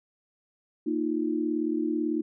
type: chord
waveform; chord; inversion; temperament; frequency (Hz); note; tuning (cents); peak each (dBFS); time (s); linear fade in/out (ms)
sine; Bb suspended fourth; none; equal; 233.1 / 311.1 / 349.2; Bb3 / Eb4 / F4; 0 / 0 / 0; -32 / -27 / -31; 0.86-2.22; 10
effects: none